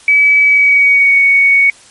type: tone with pitch glide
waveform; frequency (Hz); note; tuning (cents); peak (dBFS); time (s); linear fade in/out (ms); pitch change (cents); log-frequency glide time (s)
sine; 2288 to 2229; D7 to C#7; -46 to +9; -5; 0.08-1.7; 2; -45; 0.42-1.18
effects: white hiss -41 dBFS RMS until 1.9 s + MP3 48 kbps